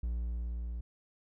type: tone with level ramp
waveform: triangle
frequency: 58.6 Hz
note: A#1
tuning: 10 cents sharp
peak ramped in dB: -29 to -34 dBFS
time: 0.03-0.81 s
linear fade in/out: 5 ms
effects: none